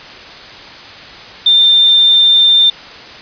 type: tone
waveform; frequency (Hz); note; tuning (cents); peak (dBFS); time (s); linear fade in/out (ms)
sine; 3592; A7; +35; -5; 1.46-2.7; 5
effects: white hiss -32 dBFS RMS until 3.21 s + resampled to 11025 Hz